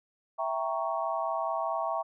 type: chord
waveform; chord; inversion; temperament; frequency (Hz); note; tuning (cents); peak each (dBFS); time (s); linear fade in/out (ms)
sine; E diminished seventh; none; equal; 659.3 / 784 / 932.3 / 1108.7; E5 / G5 / Bb5 / Db6; 0 / 0 / 0 / 0; -32 / -35 / -35 / -34; 0.38-2.03; 20
effects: none